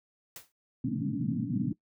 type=noise with exponential decay; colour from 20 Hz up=white; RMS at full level=-41 dBFS; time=0.36-0.52 s; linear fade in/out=1 ms; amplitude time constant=33 ms
type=band-pass noise; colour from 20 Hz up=white; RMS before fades=-31 dBFS; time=0.84-1.73 s; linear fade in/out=5 ms; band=110 to 290 Hz; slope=96 dB/octave
effects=noise-tail reverb RT60 0.1 s tail -20 dB re dry